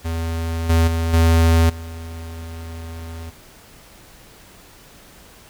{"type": "tone with level steps", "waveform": "square", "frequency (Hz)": 82.41, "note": "E2", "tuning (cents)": 0, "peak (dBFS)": [-22, -13, -19, -12, -31], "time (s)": [0.04, 3.31], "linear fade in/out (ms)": 20, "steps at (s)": [0.69, 0.87, 1.13, 1.69], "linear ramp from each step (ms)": 10, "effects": ["pink hiss -46 dBFS RMS until 5.49 s"]}